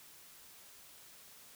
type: silence
effects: white hiss -57 dBFS RMS until 1.55 s